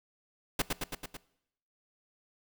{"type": "noise with echo", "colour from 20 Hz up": "pink", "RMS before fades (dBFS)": -28, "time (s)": [0.59, 0.62], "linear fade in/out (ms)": 5, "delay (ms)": 110, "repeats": 5, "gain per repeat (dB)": -3, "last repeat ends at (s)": 1.17, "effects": ["noise-tail reverb RT60 0.8 s tail -21 dB re dry"]}